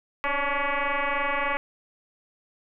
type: tone with frequency modulation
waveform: sine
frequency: 554.4 Hz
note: C#5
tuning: in tune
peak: -23 dBFS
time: 0.24-1.57 s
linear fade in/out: 0 ms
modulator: 283 Hz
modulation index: 6.7
effects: none